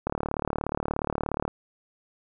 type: click train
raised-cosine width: 1 ms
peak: -13 dBFS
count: 53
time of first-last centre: 0.07-1.479 s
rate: 36.9 Hz
effects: none